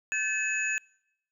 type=tone cluster; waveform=sine; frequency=1551 / 1735 / 2573 / 6820 Hz; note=G6 / A6 / E7 / G#8; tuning=-19 / -25 / -43 / +45 cents; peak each=-36 / -32 / -29 / -36 dBFS; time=0.12-0.78 s; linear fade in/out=0 ms; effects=noise-tail reverb RT60 0.8 s tail -25 dB re dry